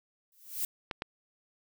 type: noise with exponential growth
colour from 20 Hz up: violet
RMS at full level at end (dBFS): -29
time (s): 0.32-0.65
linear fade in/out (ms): 2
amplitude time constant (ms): 71
type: clicks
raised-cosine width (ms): 0.3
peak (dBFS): -18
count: 2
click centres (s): 0.912 / 1.021
effects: none